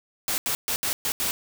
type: noise bursts at uneven times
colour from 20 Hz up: white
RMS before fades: -26 dBFS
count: 6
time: 0.28-0.38 / 0.46-0.55 / 0.68-0.76 / 0.83-0.93 / 1.05-1.12 / 1.2-1.31 s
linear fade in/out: 0 ms
effects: none